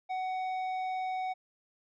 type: tone with tanh clipping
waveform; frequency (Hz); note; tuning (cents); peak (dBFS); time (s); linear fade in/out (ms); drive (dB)
sine; 747; F#5; +16; -33; 0.09-1.34; 20; 9
effects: none